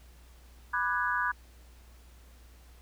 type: chord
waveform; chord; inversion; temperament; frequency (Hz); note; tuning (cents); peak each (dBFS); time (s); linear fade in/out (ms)
sine; G# half-diminished seventh; first; equal with one note detuned; 987.8 / 1191.7 / 1480 / 1661.2; B5 / D6 / F#6 / G#6; 0 / +25 / 0 / 0; -32 / -34 / -32 / -32; 0.73-1.32; 10
effects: added 60 Hz sine -52 dBFS peak until 2.81 s + pink hiss -61 dBFS RMS until 2.81 s